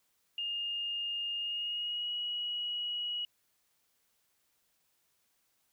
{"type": "tone with pitch glide", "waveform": "sine", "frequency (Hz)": [2830, 2910], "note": ["F7", "F#7"], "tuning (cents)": [22, -29], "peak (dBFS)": -33, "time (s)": [0.38, 3.25], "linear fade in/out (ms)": 2, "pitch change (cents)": 49, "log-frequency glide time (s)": [1.36, 2.11], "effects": ["white hiss -75 dBFS RMS until 5.72 s"]}